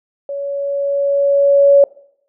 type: tone with level ramp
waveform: sine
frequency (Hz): 562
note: C#5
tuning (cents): +24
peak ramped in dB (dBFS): -21 to -4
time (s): 0.29-1.84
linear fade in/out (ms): 2
effects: noise-tail reverb RT60 0.7 s tail -22 dB re dry